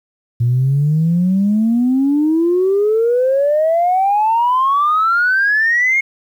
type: exponential sweep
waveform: sine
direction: up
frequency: 116.54 to 2176 Hz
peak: -10 dBFS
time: 0.4-6.01 s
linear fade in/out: 10 ms
effects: tanh soft clip ceiling -7 dBFS + 8-bit